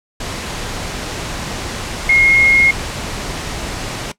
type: tone in noise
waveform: sine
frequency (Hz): 2150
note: C7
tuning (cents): +47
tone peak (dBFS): -8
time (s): 2.09-2.71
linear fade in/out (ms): 5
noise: pink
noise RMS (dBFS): -24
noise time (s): 0.2-4.12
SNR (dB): +13
effects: noise-tail reverb RT60 0.1 s tail -18 dB re dry + low-pass 8000 Hz 12 dB/octave